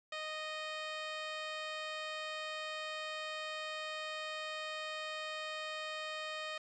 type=tone; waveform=10% pulse; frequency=620 Hz; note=D#5; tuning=6 cents flat; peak=-31 dBFS; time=0.12-6.58 s; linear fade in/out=5 ms; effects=resampled to 16000 Hz + 10-bit